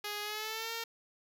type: tone with pitch glide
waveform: 5% pulse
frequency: 415.3 to 458.2 Hz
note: G#4 to A#4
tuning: 0 to -30 cents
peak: -25 dBFS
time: 0.04-0.84 s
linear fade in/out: 5 ms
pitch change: +170 cents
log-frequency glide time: 0.22-0.72 s
effects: none